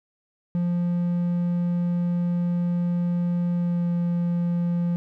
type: tone with pitch glide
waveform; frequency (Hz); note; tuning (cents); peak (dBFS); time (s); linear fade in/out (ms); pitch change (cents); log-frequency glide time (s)
triangle; 174.61 to 173.1; F3 to F3; 0 to -15; -19; 0.55-4.96; 0; -15; 3.53-3.89
effects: none